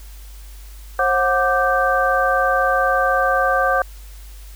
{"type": "tone cluster", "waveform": "sine", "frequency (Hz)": [535, 731, 1179, 1557], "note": ["C5", "F#5", "D6", "G6"], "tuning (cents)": [38, -21, 6, -12], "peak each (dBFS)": -20, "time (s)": [0.99, 3.82], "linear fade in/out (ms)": 2, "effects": ["added 50 Hz sine -35 dBFS peak until 4.55 s", "white hiss -47 dBFS RMS until 4.55 s"]}